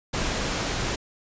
pink noise, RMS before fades -27 dBFS, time 0.13-0.96 s, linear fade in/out 10 ms, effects resampled to 16000 Hz

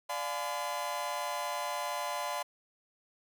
40% pulse chord, D diminished seventh, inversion none, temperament just, 587.3 / 704.8 / 845.8 / 1014.9 Hz, D5 / F5 / Ab5 / Cb6, 0 / +16 / +31 / +47 cents, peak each -39 / -39 / -40 / -36 dBFS, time 0.09-2.43 s, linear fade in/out 10 ms, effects none

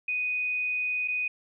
sine tone with dropouts, 2489 Hz, D#7, in tune, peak -26 dBFS, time 0.08-1.28 s, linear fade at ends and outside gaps 5 ms, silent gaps 1.077-1.082 s, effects none

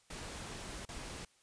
pink noise with dropouts, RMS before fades -45 dBFS, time 0.1-1.25 s, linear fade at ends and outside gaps 5 ms, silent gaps 0.853-0.888 s, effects white hiss -69 dBFS RMS until 1.42 s + resampled to 22050 Hz

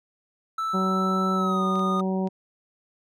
triangle tone with pitch glide, 1318.5 to 1230.2 Hz, E6 to D#6, 0 to -20 cents, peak -23 dBFS, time 0.58-2.01 s, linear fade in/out 5 ms, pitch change -120 cents, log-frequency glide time 1.34-1.64 s
harmonic tone, 188.9 Hz, F#3, 36 cents sharp, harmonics 1 / 2 / 3 / 4 / 5, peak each -24 / -30 / -34 / -36 / -38 dBFS, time 0.73-2.29 s, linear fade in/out 20 ms
clicks, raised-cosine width 0.2 ms, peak -29 dBFS, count 4, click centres 1.756 / 1.794 / 1.997 / 2.274 s
effects none

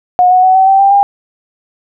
sine tone with pitch steps, 724 / 736.7 / 749.5 / 762.6 / 776 / 789.5 / 803.3 Hz, F#5 / F#5 / F#5 / G5 / G5 / G5 / G5, -38 / -8 / +22 / -48 / -18 / +12 / +42 cents, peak -4 dBFS, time 0.19-1.03 s, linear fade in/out 0 ms, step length 120 ms, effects none

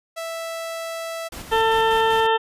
sawtooth tone, 659.3 Hz, E5, in tune, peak -24 dBFS, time 0.16-1.29 s, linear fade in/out 20 ms
pink noise with tremolo, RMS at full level -35 dBFS, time 1.32-2.27 s, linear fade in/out 5 ms, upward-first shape square, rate 5.1 Hz, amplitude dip 40%
harmonic tone, 447.3 Hz, A4, 28 cents sharp, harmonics 1 / 2 / 3 / 4 / 6 / 7 / 8, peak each -20 / -19 / -27 / -26 / -33 / -29 / -35 dBFS, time 1.51-2.38 s, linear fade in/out 20 ms
effects resampled to 32000 Hz

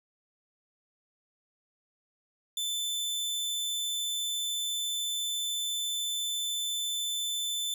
sawtooth tone, 3526 Hz, A7, 3 cents sharp, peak -27 dBFS, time 2.57-7.74 s, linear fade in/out 2 ms, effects none

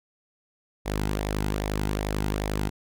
sawtooth tone with flanger, 51.3 Hz, G#1, 21 cents flat, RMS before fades -28 dBFS, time 0.85-2.7 s, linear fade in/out 20 ms, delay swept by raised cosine 0.67 to 1.77 ms, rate 2.5 Hz, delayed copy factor -0.5, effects none

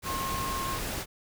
sine tone in noise, 1072 Hz, C6, 42 cents sharp, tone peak -32 dBFS, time 0.04-0.79 s, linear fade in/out 50 ms, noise pink, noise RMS -34 dBFS, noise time 0.02-1.06 s, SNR -1 dB, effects none

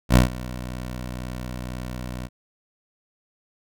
15% pulse tone with ADSR envelope, 62 Hz, B1, 7 cents sharp, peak -4 dBFS, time 0.09-2.29 s, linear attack 67 ms, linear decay 130 ms, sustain -20 dB, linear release 40 ms, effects none

